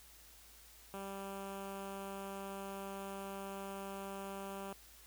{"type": "tone with notch filter", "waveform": "10% pulse", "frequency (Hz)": 196, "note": "G3", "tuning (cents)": 0, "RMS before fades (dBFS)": -45, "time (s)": [0.94, 4.73], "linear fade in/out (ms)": 0, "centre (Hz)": 4700, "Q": 0.8, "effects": ["added 55 Hz sine -64 dBFS peak until 5.06 s", "white hiss -60 dBFS RMS until 5.06 s"]}